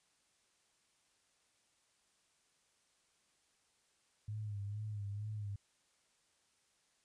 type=tone with vibrato; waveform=sine; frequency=103.83 Hz; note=G#2; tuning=in tune; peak=-39 dBFS; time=4.28-5.56 s; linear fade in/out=5 ms; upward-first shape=sine; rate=2.2 Hz; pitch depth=62 cents each way; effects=white hiss -75 dBFS RMS until 7.04 s + resampled to 22050 Hz